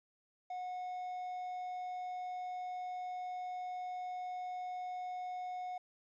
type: tone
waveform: triangle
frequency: 729 Hz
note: F#5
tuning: 26 cents flat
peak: -37 dBFS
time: 0.5-5.78 s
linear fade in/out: 5 ms
effects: resampled to 16000 Hz + 12-bit

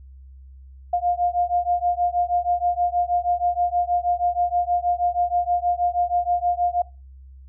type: beating tone pair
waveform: sine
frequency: 703 / 709.3 Hz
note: F5 / F5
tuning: +11 / +27 cents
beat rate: 6.3 Hz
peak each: -22 dBFS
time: 0.93-6.82 s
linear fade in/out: 5 ms
effects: noise-tail reverb RT60 0.3 s tail -22 dB re dry + added 66 Hz sine -41 dBFS peak until 7.48 s

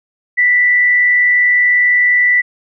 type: tone with frequency modulation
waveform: sine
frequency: 1974 Hz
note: B6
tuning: 1 cent flat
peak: -8 dBFS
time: 0.37-2.42 s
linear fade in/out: 20 ms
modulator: 89.3 Hz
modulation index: 0.39
effects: none

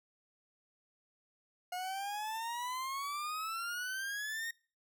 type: exponential sweep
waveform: 40% pulse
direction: up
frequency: 716 to 1864.7 Hz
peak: -36 dBFS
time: 1.72-4.51 s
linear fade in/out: 5 ms
effects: noise-tail reverb RT60 0.4 s tail -24 dB re dry

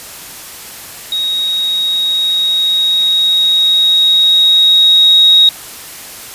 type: tone with level ramp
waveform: sine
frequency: 3777 Hz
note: A#7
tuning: 22 cents sharp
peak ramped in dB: -13 to -3 dBFS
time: 1.12-5.49 s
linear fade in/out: 2 ms
effects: white hiss -30 dBFS RMS until 6.34 s + resampled to 32000 Hz

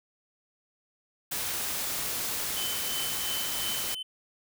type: noise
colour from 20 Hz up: white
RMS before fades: -32 dBFS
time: 1.31-3.95 s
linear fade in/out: 10 ms
type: tone with tremolo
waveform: triangle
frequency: 3053 Hz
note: G7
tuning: 46 cents flat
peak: -31 dBFS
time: 2.56-4.03 s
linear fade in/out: 10 ms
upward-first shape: triangle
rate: 2.9 Hz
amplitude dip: 70%
effects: none

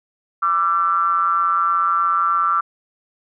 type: ring-modulated tone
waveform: triangle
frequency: 88.4 Hz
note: F2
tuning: 22 cents sharp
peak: -10 dBFS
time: 0.42-2.61 s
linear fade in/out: 10 ms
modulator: 1260 Hz
effects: none

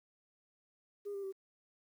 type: tone with pitch steps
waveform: sine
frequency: 407.1 / 396.7 / 386.5 Hz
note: G#4 / G4 / G4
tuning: -35 / +21 / -24 cents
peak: -37 dBFS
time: 1.05-1.326 s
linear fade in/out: 20 ms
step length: 92 ms
effects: tanh soft clip ceiling -35 dBFS + 11-bit

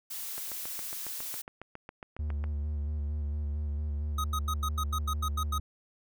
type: noise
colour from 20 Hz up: blue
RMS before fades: -38 dBFS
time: 0.1-1.42 s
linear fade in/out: 10 ms
type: click train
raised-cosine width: 0.5 ms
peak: -27 dBFS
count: 16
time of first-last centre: 0.38-2.44 s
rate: 7.28 Hz
type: tone with vibrato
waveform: triangle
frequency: 73.8 Hz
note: D2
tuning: 9 cents sharp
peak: -28 dBFS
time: 2.19-5.6 s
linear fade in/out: 5 ms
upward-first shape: square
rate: 4.4 Hz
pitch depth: 31 cents each way
type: tone bursts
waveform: square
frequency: 1257 Hz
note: D#6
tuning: 17 cents sharp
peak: -31 dBFS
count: 10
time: 4.18-5.582 s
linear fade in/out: 5 ms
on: 61 ms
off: 88 ms
effects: none

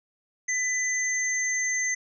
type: tone pair together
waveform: sine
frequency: 1998 / 6290 Hz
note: B6 / G8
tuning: +20 / +5 cents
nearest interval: octave + minor sixth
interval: 1985 cents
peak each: -26 / -28 dBFS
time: 0.48-1.95 s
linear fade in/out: 10 ms
effects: none

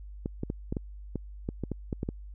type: clicks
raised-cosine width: 3 ms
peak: -18 dBFS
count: 12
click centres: 0.259 / 0.434 / 0.501 / 0.725 / 0.768 / 1.157 / 1.489 / 1.637 / 1.717 / 1.928 / 2.031 / 2.089 s
effects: added 50 Hz sine -41 dBFS peak until 2.34 s

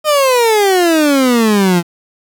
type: exponential sweep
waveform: 30% pulse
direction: down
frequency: 622.3 to 168 Hz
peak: -6 dBFS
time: 0.04-1.83 s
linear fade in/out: 50 ms
effects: 7-bit

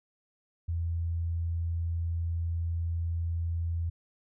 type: tone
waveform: sine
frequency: 84 Hz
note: E2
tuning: 33 cents sharp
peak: -28 dBFS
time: 0.68-3.9 s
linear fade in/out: 10 ms
effects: none

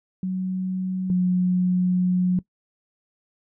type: tone pair in turn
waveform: sine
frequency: 186.1 / 181.53 Hz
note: F#3 / F#3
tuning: +10 / -33 cents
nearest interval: unison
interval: 43 cents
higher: first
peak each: -23 / -17 dBFS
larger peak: second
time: 0.23-1.1 / 1.1-2.39 s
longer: second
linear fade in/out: 2 ms
effects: noise-tail reverb RT60 0.1 s tail -20 dB re dry

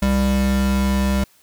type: tone pair together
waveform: square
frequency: 66.04 / 197.9 Hz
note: C2 / G3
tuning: +17 / +17 cents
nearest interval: octave + perfect fifth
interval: 1900 cents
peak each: -20 dBFS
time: 0.02-1.24 s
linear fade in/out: 5 ms
effects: white hiss -55 dBFS RMS until 1.42 s

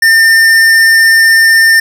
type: tone with hard clipping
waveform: sine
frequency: 1804 Hz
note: A6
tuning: 43 cents sharp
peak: -5 dBFS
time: 0.02-1.8 s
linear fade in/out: 5 ms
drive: 13 dB
effects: none

